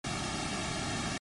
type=noise with comb filter; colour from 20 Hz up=pink; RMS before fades=-34 dBFS; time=0.04-1.18 s; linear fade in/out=5 ms; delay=2 ms; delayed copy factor=-0.95; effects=low-pass 8000 Hz 12 dB/octave + MP3 48 kbps